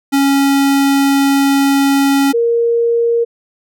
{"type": "tone pair in turn", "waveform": ["square", "sine"], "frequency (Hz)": [276.8, 467.4], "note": ["C#4", "A#4"], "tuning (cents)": [-2, 5], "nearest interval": "major sixth", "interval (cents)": 907, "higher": "second", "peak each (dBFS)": -10, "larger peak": "neither", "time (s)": [[0.12, 2.33], [2.33, 3.25]], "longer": "first", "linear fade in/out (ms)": 20, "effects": []}